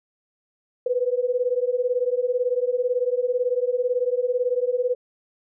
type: beating tone pair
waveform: sine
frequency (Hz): 486.8 / 504.8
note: B4 / B4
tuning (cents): -25 / +38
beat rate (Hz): 18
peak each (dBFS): -23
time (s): 0.86-4.95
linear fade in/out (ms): 5
effects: none